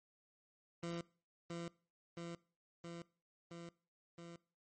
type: tone with echo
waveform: 20% pulse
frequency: 169.9 Hz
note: F3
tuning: 47 cents flat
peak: -36 dBFS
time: 0.83-1.01 s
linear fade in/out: 2 ms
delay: 670 ms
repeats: 5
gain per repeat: -2 dB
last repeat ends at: 4.36 s
effects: noise-tail reverb RT60 0.4 s tail -22 dB re dry + MP3 32 kbps